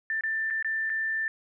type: tone with dropouts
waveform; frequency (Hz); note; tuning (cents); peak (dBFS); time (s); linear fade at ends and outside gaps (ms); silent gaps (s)
sine; 1778; A6; +18; -26; 0.1-1.28; 1; 0.209-0.236 / 0.502-0.507 / 0.626-0.646 / 0.896-0.9
effects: none